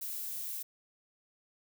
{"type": "noise", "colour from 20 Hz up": "violet", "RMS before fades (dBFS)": -39, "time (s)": [0.01, 0.63], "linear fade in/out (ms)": 10, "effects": []}